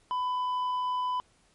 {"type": "tone with tanh clipping", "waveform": "triangle", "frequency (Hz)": 1000, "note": "B5", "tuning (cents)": 21, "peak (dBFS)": -28, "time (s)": [0.11, 1.2], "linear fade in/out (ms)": 0, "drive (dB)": 9, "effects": ["pink hiss -65 dBFS RMS until 1.54 s", "MP3 48 kbps"]}